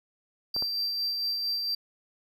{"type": "tone with tremolo", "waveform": "triangle", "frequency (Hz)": 4699, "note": "D8", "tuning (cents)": 0, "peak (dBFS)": -25, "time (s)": [0.54, 1.75], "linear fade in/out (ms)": 5, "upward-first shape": "sine", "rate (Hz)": 4.4, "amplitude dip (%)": 30}
{"type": "clicks", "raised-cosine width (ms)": 1, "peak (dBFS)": -24, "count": 2, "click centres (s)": [0.564, 0.624]}
{"effects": []}